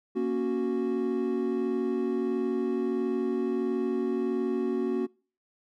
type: chord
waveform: triangle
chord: F# major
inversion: first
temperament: equal with one note detuned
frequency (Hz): 235.7 / 277.2 / 370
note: A#3 / C#4 / F#4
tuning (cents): +19 / 0 / 0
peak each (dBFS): -29 / -30 / -26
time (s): 0.15-5.07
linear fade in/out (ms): 20
effects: noise-tail reverb RT60 0.4 s tail -25 dB re dry